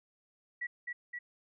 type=tone with echo; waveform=sine; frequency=1938 Hz; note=B6; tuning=33 cents flat; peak=-34 dBFS; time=0.61-0.67 s; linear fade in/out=10 ms; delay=260 ms; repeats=2; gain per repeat=-2 dB; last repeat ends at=1.19 s; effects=none